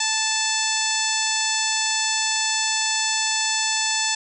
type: harmonic tone with a mistuned harmonic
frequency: 878 Hz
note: A5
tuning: 4 cents flat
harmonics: 1 / 2 / 3 / 4 / 5 / 6 / 7 / 8 / 9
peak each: -29 / -29 / -29 / -29 / -29 / -29 / -29 / -29 / -29 dBFS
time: 0-4.15 s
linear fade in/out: 5 ms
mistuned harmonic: 8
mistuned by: +20 cents
effects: none